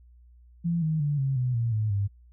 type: tone with pitch steps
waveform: sine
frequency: 169.6 / 157.33 / 145.95 / 135.39 / 125.6 / 116.51 / 108.08 / 100.26 Hz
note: E3 / D#3 / D3 / C#3 / B2 / A#2 / A2 / G2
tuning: +50 / +20 / -10 / -40 / +30 / 0 / -30 / +39 cents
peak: -23 dBFS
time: 0.64-2.08 s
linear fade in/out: 20 ms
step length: 180 ms
effects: added 60 Hz sine -51 dBFS peak until 2.32 s